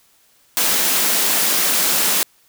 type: high-pass noise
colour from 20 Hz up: white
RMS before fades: -17 dBFS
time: 0.57-2.23 s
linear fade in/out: 0 ms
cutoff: 160 Hz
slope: 96 dB/octave
effects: white hiss -56 dBFS RMS until 2.48 s